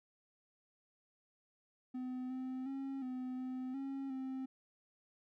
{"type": "tone with pitch steps", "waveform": "triangle", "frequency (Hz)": [253.9, 258.3, 271, 254.6, 256.5, 272, 262.9], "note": ["B3", "C4", "C#4", "C4", "C4", "C#4", "C4"], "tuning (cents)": [48, -22, -39, -47, -34, -33, 8], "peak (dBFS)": -37, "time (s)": [1.94, 4.46], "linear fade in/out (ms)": 10, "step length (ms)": 360, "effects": []}